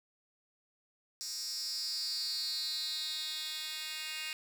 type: tone with high-pass filter sweep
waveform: 10% pulse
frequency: 311.1 Hz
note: D#4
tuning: in tune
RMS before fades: -38 dBFS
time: 1.21-4.33 s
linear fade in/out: 0 ms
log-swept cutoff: 5800 to 2800 Hz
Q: 6.6
effects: none